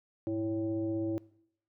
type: tone with frequency modulation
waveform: sine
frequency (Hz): 329.6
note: E4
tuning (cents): 0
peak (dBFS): -30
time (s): 0.27-1.18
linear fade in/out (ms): 0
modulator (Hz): 225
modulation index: 0.68
effects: noise-tail reverb RT60 0.7 s tail -21 dB re dry